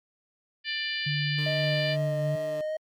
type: harmonic tone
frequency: 592 Hz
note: D5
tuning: 14 cents sharp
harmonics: 3 / 4 / 5 / 6 / 7 / 8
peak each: -33 / -35 / -34 / -39 / -39 / -37 dBFS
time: 0.64-1.97 s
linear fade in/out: 50 ms
type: tone with pitch glide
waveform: sine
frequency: 147.1 to 146.17 Hz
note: D3 to D3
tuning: +3 to -8 cents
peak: -27 dBFS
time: 1.06-2.36 s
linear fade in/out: 10 ms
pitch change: -11 cents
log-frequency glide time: 1.93-2.03 s
type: tone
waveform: 20% pulse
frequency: 150 Hz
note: D3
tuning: 37 cents sharp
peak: -34 dBFS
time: 1.38-2.61 s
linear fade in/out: 2 ms
type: tone with vibrato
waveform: triangle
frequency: 622.3 Hz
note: D#5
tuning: in tune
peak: -26 dBFS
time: 1.46-2.77 s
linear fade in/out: 5 ms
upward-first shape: sine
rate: 2.4 Hz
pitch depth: 20 cents each way
effects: MP3 96 kbps